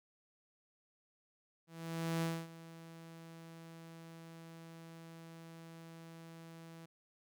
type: tone with ADSR envelope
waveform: sawtooth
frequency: 164.81 Hz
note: E3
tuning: in tune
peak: -29 dBFS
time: 1.67-6.86 s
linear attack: 550 ms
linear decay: 250 ms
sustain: -18 dB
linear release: 9 ms
effects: none